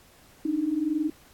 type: tone pair together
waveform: sine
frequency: 289.8 / 311.1 Hz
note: D4 / D#4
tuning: -23 / 0 cents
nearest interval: minor second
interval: 123 cents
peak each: -29 / -25 dBFS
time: 0.45-1.1 s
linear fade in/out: 5 ms
effects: pink hiss -56 dBFS RMS until 1.33 s + AAC 64 kbps